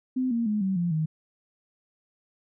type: tone with pitch steps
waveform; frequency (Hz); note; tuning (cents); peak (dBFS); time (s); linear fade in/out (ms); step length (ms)
sine; 256.7 / 232.7 / 210.9 / 191.2 / 173.32 / 157.11; C4 / A#3 / G#3 / G3 / F3 / D#3; -33 / -3 / +27 / -43 / -13 / +17; -23; 0.16-1.06; 10; 150
effects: none